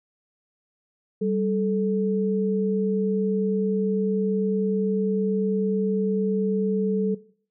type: tone pair together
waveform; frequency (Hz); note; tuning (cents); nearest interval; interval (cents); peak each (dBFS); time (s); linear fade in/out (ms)
sine; 194.6 / 435.5; G3 / A4; -12 / -18; octave + major second; 1394; -24; 1.21-7.15; 10
effects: noise-tail reverb RT60 0.5 s tail -18 dB re dry